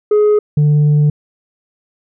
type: tone pair in turn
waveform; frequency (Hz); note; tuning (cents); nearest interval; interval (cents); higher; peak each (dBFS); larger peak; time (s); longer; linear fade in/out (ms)
sine; 420 / 148.49; G#4 / D3; +19 / +19; octave + tritone; 1800; first; -5; neither; 0.11-0.39 / 0.57-1.1; second; 5
effects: tanh soft clip ceiling -7 dBFS